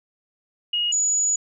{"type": "tone pair in turn", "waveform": "sine", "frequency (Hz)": [2878, 6883], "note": ["F#7", "A8"], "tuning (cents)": [-49, -39], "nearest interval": "octave + minor third", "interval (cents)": 1510, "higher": "second", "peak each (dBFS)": [-20, -18], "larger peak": "second", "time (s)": [[0.73, 0.92], [0.92, 1.36]], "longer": "second", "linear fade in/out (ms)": 5, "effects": []}